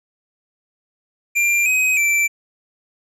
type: tone with pitch steps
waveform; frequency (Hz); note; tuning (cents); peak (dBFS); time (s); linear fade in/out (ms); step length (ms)
square; 2380 / 2523 / 2338; D7 / D#7 / D7; +22 / +23 / -8; -15; 1.35-2.28; 20; 310
effects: low-pass 12000 Hz 12 dB/octave